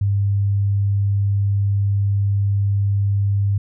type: tone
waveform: sine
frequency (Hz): 100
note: G2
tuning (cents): +35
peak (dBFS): -15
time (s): 0.01-3.58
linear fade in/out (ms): 5
effects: none